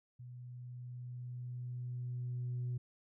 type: tone with level ramp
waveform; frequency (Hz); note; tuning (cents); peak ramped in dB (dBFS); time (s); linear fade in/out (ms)
sine; 123.47; B2; 0; -47 to -33; 0.19-2.78; 10
effects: tanh soft clip ceiling -33 dBFS